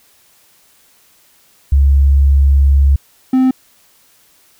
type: tone pair in turn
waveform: sine / triangle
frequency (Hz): 69.3 / 259.2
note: C#2 / C4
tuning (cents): 0 / -16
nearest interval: octave + major seventh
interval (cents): 2284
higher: second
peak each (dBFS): -6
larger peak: neither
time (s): 1.72-2.96 / 3.33-3.51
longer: first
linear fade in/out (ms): 5
effects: white hiss -51 dBFS RMS until 4.59 s